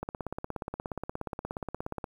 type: click train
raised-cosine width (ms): 1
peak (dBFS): -20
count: 35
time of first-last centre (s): 0.03-2.042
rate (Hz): 16.9
effects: 9-bit